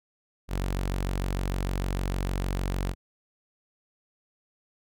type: tone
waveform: sawtooth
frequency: 46.62 Hz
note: F#1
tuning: 14 cents sharp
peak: -23 dBFS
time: 0.48-2.95 s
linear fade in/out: 50 ms
effects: none